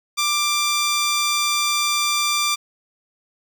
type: tone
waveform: 10% pulse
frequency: 1182 Hz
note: D6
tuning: 11 cents sharp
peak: -10 dBFS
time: 0.17-2.56 s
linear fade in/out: 20 ms
effects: none